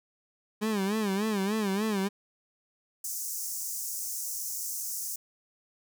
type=tone with vibrato; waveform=30% pulse; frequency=205.5 Hz; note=G#3; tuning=18 cents flat; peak=-24 dBFS; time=0.61-2.09 s; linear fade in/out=20 ms; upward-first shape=sine; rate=3.4 Hz; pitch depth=130 cents each way
type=high-pass noise; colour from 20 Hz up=pink; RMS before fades=-35 dBFS; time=3.04-5.16 s; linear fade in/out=5 ms; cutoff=5700 Hz; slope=48 dB/octave
effects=none